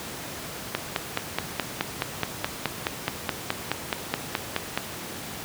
click train, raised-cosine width 0.3 ms, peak -7 dBFS, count 20, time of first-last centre 0.75-4.775 s, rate 4.72 Hz, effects pink hiss -36 dBFS RMS until 5.44 s + high-pass 100 Hz 12 dB/octave

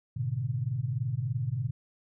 sine chord, G# diminished, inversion none, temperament equal with one note detuned, 106.07 / 123.47 / 146.83 Hz, G#2 / B2 / D3, +37 / 0 / 0 cents, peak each -35 / -30 / -35 dBFS, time 0.16-1.71 s, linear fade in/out 10 ms, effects none

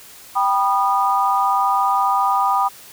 sine chord, G augmented, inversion none, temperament just, 784 / 980 / 1225 Hz, G5 / B5 / D#6, 0 / -14 / -27 cents, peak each -19 dBFS, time 0.35-2.69 s, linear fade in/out 20 ms, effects white hiss -42 dBFS RMS until 2.92 s

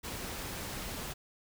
pink noise, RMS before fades -40 dBFS, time 0.03-1.14 s, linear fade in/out 20 ms, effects none

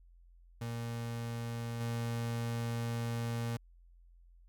35% pulse tone with level steps, 117 Hz, A#2, 7 cents sharp, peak -35 / -32 dBFS, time 0.61-3.57 s, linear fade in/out 5 ms, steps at 1.8 s, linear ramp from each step 10 ms, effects added 43 Hz sine -57 dBFS peak until 4.48 s

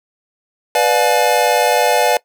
square chord, B diminished seventh, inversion none, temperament just, 493.9 / 592.7 / 711.2 / 853.4 Hz, B4 / D5 / F5 / Ab5, 0 / +16 / +31 / +47 cents, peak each -18 dBFS, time 0.75-2.17 s, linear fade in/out 2 ms, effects noise-tail reverb RT60 0.1 s tail -21 dB re dry

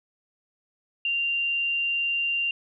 sine tone, 2779 Hz, F7, 9 cents flat, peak -23 dBFS, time 1.05-2.51 s, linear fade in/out 2 ms, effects none

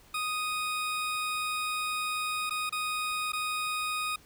20% pulse tone with dropouts, 1244.5 Hz, D#6, in tune, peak -25 dBFS, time 0.14-4.16 s, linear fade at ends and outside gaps 5 ms, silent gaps 2.497-2.506 / 2.695-2.724 / 3.321-3.332 s, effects pink hiss -58 dBFS RMS until 4.25 s

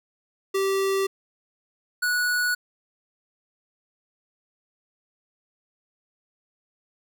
square tone pair in turn, 388.8 / 1467.9 Hz, G4 / F#6, -14 / -14 cents, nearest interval octave + major seventh, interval 2300 cents, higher second, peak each -22 dBFS, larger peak neither, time 0.54-1.07 / 2.02-2.55 s, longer neither, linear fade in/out 10 ms, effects none

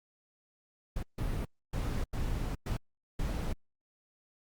brown noise bursts at uneven times, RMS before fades -33 dBFS, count 6, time 0.96-1.03 / 1.18-1.45 / 1.73-2.04 / 2.13-2.55 / 2.66-2.77 / 3.19-3.53 s, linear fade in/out 5 ms, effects Opus 48 kbps

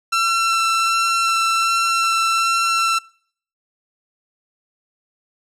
sawtooth tone with vibrato, 1346 Hz, E6, 36 cents sharp, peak -12 dBFS, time 0.12-2.99 s, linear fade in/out 10 ms, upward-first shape sine, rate 1.3 Hz, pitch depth 9 cents each way, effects noise-tail reverb RT60 0.6 s tail -25 dB re dry + low-pass 9000 Hz 12 dB/octave

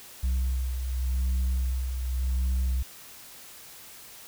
sine beating tone pair, 63.7 / 64.57 Hz, C2 / C2, -46 / -22 cents, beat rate 0.87 Hz, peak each -23 / -31 dBFS, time 0.23-2.83 s, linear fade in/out 10 ms, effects tanh soft clip ceiling -22 dBFS + white hiss -47 dBFS RMS until 4.27 s

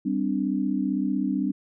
sine chord, G suspended fourth, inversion none, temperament equal with one note detuned, 196 / 257.9 / 293.7 Hz, G3 / C4 / D4, 0 / -25 / 0 cents, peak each -27 dBFS, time 0.05-1.52 s, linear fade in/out 10 ms, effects none

